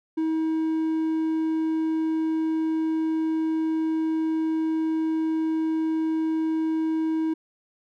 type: tone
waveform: triangle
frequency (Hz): 319.1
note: D#4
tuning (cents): +44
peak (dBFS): -20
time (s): 0.17-7.34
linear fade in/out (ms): 10
effects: none